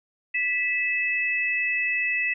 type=tone pair together; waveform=sine; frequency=1975.5 / 2607 Hz; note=B6 / E7; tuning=0 / -20 cents; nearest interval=perfect fourth; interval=480 cents; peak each=-25 dBFS; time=0.34-2.34 s; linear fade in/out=10 ms; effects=none